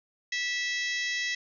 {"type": "harmonic tone with a mistuned harmonic", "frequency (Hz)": 654, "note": "E5", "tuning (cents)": -14, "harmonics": [3, 4, 5, 6, 7, 8, 9, 10], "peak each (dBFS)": [-30, -38, -39, -38, -45, -39, -44, -44], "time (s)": [0.32, 1.35], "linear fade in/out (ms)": 5, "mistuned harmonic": 8, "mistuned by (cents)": 15, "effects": []}